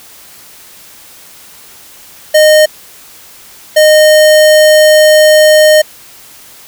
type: tone pair in turn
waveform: square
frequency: 615 / 615 Hz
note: D#5 / D#5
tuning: -20 / -20 cents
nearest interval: unison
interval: 0 cents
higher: neither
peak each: -3 dBFS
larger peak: neither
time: 2.34-2.66 / 3.76-5.82 s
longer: second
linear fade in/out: 10 ms
effects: white hiss -36 dBFS RMS until 6.67 s